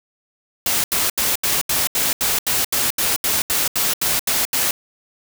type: noise bursts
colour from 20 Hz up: white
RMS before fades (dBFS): -19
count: 16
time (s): 0.66-4.71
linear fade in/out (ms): 2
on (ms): 180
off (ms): 78
effects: none